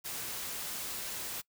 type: noise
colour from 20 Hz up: white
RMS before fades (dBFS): -39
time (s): 0.04-1.42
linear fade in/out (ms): 20
effects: noise-tail reverb RT60 0.1 s tail -23 dB re dry